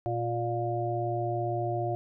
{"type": "harmonic tone", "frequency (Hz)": 117.7, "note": "A#2", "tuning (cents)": 17, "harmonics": [1, 3, 5, 6], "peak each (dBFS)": [-32, -33, -36, -32], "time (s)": [0.06, 1.95], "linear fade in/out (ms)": 0, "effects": []}